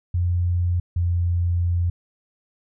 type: tone pair in turn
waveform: sine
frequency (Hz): 88 / 87.04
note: F2 / F2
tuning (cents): +14 / -5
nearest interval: unison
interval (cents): 19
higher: first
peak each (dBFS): -18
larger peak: neither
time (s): 0.14-0.8 / 0.96-1.9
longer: second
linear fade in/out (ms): 5
effects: none